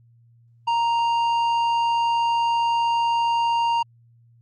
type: tone with tanh clipping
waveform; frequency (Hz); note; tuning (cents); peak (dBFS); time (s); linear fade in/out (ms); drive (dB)
triangle; 932.3; A#5; 0; -20; 0.67-3.83; 10; 13
effects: added 117 Hz sine -52 dBFS peak until 4.41 s + Opus 48 kbps